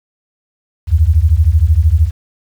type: beating tone pair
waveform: sine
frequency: 73.1 / 86.1 Hz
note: D2 / F2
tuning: -7 / -24 cents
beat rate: 13 Hz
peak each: -10 dBFS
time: 0.87-2.11 s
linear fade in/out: 50 ms
effects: 7-bit